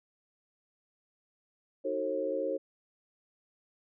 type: chord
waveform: sine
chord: D# diminished seventh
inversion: none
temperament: just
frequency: 311.1 / 373.4 / 448 / 537.6 Hz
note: D#4 / F#4 / A4 / C5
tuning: 0 / +16 / +31 / +47 cents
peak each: -38 / -38 / -36 / -32 dBFS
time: 1.84-2.58 s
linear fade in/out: 20 ms
effects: none